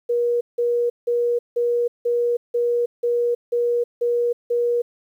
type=tone bursts; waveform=sine; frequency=478.1 Hz; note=A#4; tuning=44 cents sharp; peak=-17 dBFS; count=10; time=0.09-4.82 s; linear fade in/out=10 ms; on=320 ms; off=170 ms; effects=9-bit